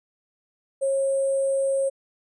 sine tone with sample-and-hold, 543 Hz, C#5, 36 cents flat, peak -20 dBFS, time 0.81-1.9 s, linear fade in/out 20 ms, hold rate 8820 Hz, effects resampled to 24000 Hz

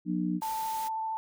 harmonic tone, 60 Hz, B1, 49 cents flat, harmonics 3 / 4 / 5, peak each -30 / -34 / -31 dBFS, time 0.05-0.41 s, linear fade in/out 50 ms
white noise, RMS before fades -43 dBFS, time 0.41-0.89 s, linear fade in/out 20 ms
sine tone with vibrato, 885 Hz, A5, 10 cents sharp, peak -30 dBFS, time 0.42-1.17 s, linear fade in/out 0 ms, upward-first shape triangle, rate 13 Hz, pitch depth 12 cents each way
effects none

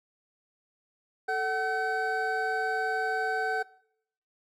triangle tone cluster, 440.2 / 751 / 1528 Hz, A4 / F#5 / G6, +1 / +26 / -45 cents, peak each -31 / -28 / -29 dBFS, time 1.28-3.63 s, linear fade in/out 10 ms, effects noise-tail reverb RT60 0.7 s tail -22 dB re dry + AAC 64 kbps

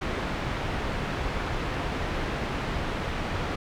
pink low-pass noise, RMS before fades -30 dBFS, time 0.01-3.56 s, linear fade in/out 10 ms, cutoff 2600 Hz, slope 12 dB/octave, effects none

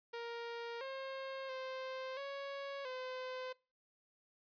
sawtooth tone with pitch steps, 468.2 / 535 / 522 / 556 / 512 Hz, A#4 / C5 / C5 / C#5 / C5, +8 / +38 / -4 / +5 / -38 cents, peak -38 dBFS, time 0.13-3.53 s, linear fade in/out 10 ms, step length 680 ms, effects noise-tail reverb RT60 0.3 s tail -23 dB re dry + resampled to 11025 Hz

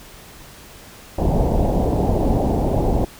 pink low-pass noise, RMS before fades -18 dBFS, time 1.18-3.05 s, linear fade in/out 5 ms, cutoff 840 Hz, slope 48 dB/octave, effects pink hiss -42 dBFS RMS until 3.19 s

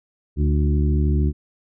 harmonic tone with a mistuned harmonic, 73.42 Hz, D2, in tune, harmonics 1 / 2 / 3 / 4 / 5, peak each -17 / -23 / -27 / -29 / -31 dBFS, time 0.36-1.33 s, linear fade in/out 50 ms, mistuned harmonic 4, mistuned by +26 cents, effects none

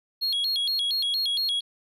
triangle tone with vibrato, 3769 Hz, A#7, 18 cents sharp, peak -22 dBFS, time 0.21-1.61 s, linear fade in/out 20 ms, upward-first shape square, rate 4.3 Hz, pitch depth 220 cents each way, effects resampled to 32000 Hz

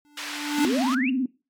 square tone with exponential growth, 293.7 Hz, D4, in tune, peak -18 dBFS, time 0.05-0.65 s, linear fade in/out 0 ms, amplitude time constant 130 ms
white band-pass noise, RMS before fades -34 dBFS, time 0.17-0.95 s, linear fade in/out 5 ms, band 960 to 3800 Hz, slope 12 dB/octave
sine exponential sweep, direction up, 233.1 to 2864 Hz, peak -26 dBFS, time 0.58-1.1 s, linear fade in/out 5 ms
sine tone with vibrato, 258.4 Hz, C4, 21 cents flat, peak -21 dBFS, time 0.64-1.26 s, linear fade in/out 5 ms, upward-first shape sine, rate 18 Hz, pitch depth 100 cents each way
effects noise-tail reverb RT60 0.3 s tail -19 dB re dry + MP3 96 kbps

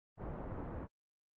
pink low-pass noise, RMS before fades -43 dBFS, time 0.17-0.88 s, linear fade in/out 50 ms, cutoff 1000 Hz, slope 12 dB/octave, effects low-pass 2000 Hz 12 dB/octave + Opus 32 kbps

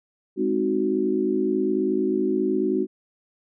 sine chord, Ab dominant seventh, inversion none, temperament equal, 207.7 / 261.6 / 311.1 / 370 Hz, Ab3 / C4 / Eb4 / Gb4, 0 / 0 / 0 / 0 cents, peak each -28 / -27 / -26 / -23 dBFS, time 0.36-2.87 s, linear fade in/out 50 ms, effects none

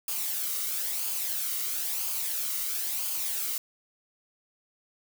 blue noise with flanger, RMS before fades -31 dBFS, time 0.08-3.58 s, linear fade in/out 2 ms, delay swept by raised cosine 0.52 to 1.2 ms, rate 1 Hz, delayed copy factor -0.5, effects none

